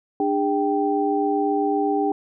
sine tone cluster, 297.5 / 405.2 / 782 Hz, D4 / G#4 / G5, +22 / -43 / -4 cents, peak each -23 dBFS, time 0.2-2.12 s, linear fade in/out 2 ms, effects none

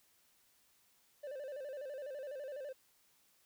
triangle tone with vibrato, 554.4 Hz, C#5, in tune, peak -40 dBFS, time 1.23-2.73 s, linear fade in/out 10 ms, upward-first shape square, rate 12 Hz, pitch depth 100 cents each way, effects white hiss -71 dBFS RMS until 3.45 s

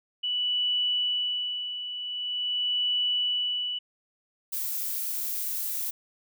sine tone with tremolo, 2960 Hz, F#7, in tune, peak -23 dBFS, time 0.23-3.79 s, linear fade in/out 10 ms, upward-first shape sine, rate 0.45 Hz, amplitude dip 65%
violet noise, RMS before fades -31 dBFS, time 4.52-5.91 s, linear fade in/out 10 ms
effects none

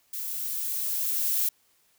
violet noise with level ramp, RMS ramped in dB -34 to -25 dBFS, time 0.13-1.49 s, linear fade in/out 5 ms, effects white hiss -66 dBFS RMS until 1.98 s

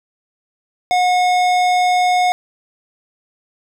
sine tone with tanh clipping, 725 Hz, F#5, 35 cents flat, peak -14 dBFS, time 0.91-2.32 s, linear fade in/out 0 ms, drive 17 dB, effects none

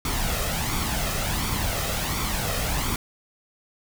pink noise with flanger, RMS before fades -26 dBFS, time 0.05-2.96 s, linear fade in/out 2 ms, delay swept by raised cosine 0.87 to 1.6 ms, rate 1.4 Hz, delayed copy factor +0.55, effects none

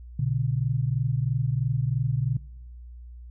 sine tone pair together, 120.1 / 143.14 Hz, B2 / D3, -48 / -44 cents, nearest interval minor third, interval 304 cents, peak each -25 dBFS, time 0.19-2.37 s, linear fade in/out 5 ms, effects noise-tail reverb RT60 1.0 s tail -23 dB re dry + added 60 Hz sine -40 dBFS peak until 3.3 s

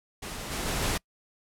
pink noise with level steps, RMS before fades -37 / -32 / -30 / -28 dBFS, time 0.22-0.98 s, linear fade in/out 10 ms, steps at 0.5 / 0.65 / 0.81 s, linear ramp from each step 20 ms, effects noise-tail reverb RT60 0.1 s tail -26 dB re dry + low-pass 12000 Hz 12 dB/octave

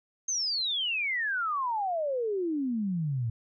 sine exponential sweep, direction down, 6440 to 110 Hz, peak -27 dBFS, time 0.28-3.3 s, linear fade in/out 5 ms, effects none

